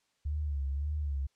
sine tone with vibrato, 71.8 Hz, D2, 39 cents flat, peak -30 dBFS, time 0.25-1.27 s, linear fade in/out 10 ms, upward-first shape sine, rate 1.8 Hz, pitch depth 86 cents each way, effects white hiss -75 dBFS RMS until 1.35 s + low-pass 7000 Hz 12 dB/octave

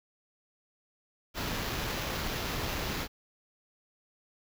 pink noise with sample-and-hold, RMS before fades -34 dBFS, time 1.34-3.08 s, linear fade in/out 50 ms, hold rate 8820 Hz, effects none

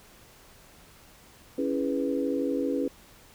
sine chord, C# minor seventh, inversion none, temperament equal, 277.2 / 329.6 / 415.3 / 493.9 Hz, C#4 / E4 / G#4 / B4, 0 / 0 / 0 / 0 cents, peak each -28 / -33 / -33 / -31 dBFS, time 1.58-2.88 s, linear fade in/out 5 ms, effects pink hiss -54 dBFS RMS until 3.34 s

